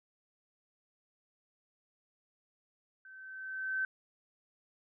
sine tone with level ramp, 1539 Hz, G6, 32 cents flat, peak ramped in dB -51 to -29 dBFS, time 3.05-3.85 s, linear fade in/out 2 ms, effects none

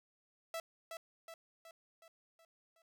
sawtooth tone with echo, 659.3 Hz, E5, in tune, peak -35 dBFS, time 0.54-0.6 s, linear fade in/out 2 ms, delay 370 ms, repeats 6, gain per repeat -5 dB, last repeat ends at 2.82 s, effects none

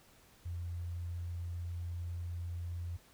sine tone, 86.5 Hz, F2, 16 cents flat, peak -37 dBFS, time 0.45-2.97 s, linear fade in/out 10 ms, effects pink hiss -63 dBFS RMS until 3.13 s

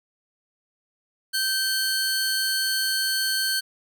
sawtooth tone pair together, 1555 / 4398 Hz, G6 / C#8, -14 / -14 cents, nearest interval octave + tritone, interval 1800 cents, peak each -22 dBFS, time 1.33-3.61 s, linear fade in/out 20 ms, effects none

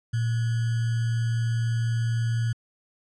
sine tone with sample-and-hold, 115.5 Hz, A#2, 16 cents flat, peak -22 dBFS, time 0.13-2.53 s, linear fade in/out 10 ms, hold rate 1575 Hz, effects resampled to 22050 Hz

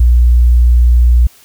sine tone, 60 Hz, B1, 49 cents flat, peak -4 dBFS, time 0-1.27 s, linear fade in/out 5 ms, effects white hiss -44 dBFS RMS until 1.44 s

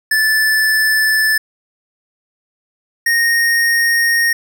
square tone pair in turn, 1749 / 1857.4 Hz, A6 / A#6, -11 / -7 cents, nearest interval minor second, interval 104 cents, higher second, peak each -12 dBFS, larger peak neither, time 0.11-1.38 / 3.06-4.33 s, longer neither, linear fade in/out 5 ms, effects none

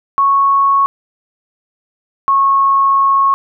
sine tone pair in turn, 1105 / 1096.1 Hz, C#6 / C#6, -6 / -20 cents, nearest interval unison, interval 14 cents, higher first, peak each -8 dBFS, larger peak neither, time 0.18-0.86 / 2.28-3.34 s, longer second, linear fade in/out 0 ms, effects none

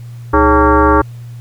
sine tone with frequency modulation, 415.3 Hz, G#4, in tune, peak -6 dBFS, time 0.33-1.02 s, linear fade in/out 10 ms, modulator 242 Hz, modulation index 3.9, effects added 119 Hz sine -27 dBFS peak until 1.4 s + pink hiss -48 dBFS RMS until 1.4 s

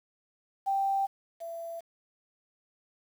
sine tone pair in turn, 784 / 670.3 Hz, G5 / E5, 0 / +29 cents, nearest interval minor third, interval 271 cents, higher first, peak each -25 / -36 dBFS, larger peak first, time 0.66-1.07 / 1.4-1.81 s, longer neither, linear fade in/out 20 ms, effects 9-bit

